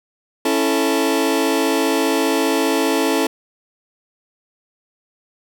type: chord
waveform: sawtooth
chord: A major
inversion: first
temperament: just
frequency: 275 / 330 / 440 Hz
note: C#4 / E4 / A4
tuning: -14 / +2 / 0 cents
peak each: -16 dBFS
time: 0.45-3.27 s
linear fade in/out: 5 ms
effects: none